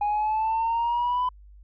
sine exponential sweep, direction up, 823 to 1006 Hz, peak -20 dBFS, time 0.01-1.29 s, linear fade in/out 5 ms, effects tanh soft clip ceiling -20 dBFS + added 50 Hz sine -46 dBFS peak until 1.63 s

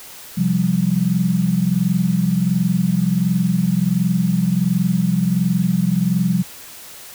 sine chord, C suspended fourth, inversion none, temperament equal, 130.81 / 174.61 / 196 Hz, C3 / F3 / G3, 0 / 0 / 0 cents, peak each -23 / -17 / -19 dBFS, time 0.37-6.43 s, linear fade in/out 10 ms, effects white hiss -38 dBFS RMS until 7.14 s

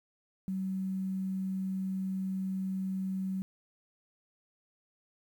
sine tone with quantisation, 190 Hz, F#3, 46 cents sharp, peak -31 dBFS, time 0.48-3.42 s, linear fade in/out 0 ms, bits 10, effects none

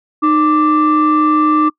sine tone pair together, 306.9 / 1174.7 Hz, D#4 / D6, -24 / 0 cents, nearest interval octave + major seventh, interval 2324 cents, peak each -10 dBFS, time 0.22-1.7 s, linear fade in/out 20 ms, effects noise-tail reverb RT60 0.1 s tail -26 dB re dry + tanh soft clip ceiling -5 dBFS

